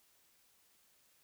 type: silence
effects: white hiss -70 dBFS RMS until 1.23 s